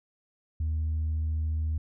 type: tone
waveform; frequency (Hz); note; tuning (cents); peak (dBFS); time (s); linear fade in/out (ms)
sine; 78.5; D#2; +16; -24; 0.6-1.78; 5
effects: tanh soft clip ceiling -24 dBFS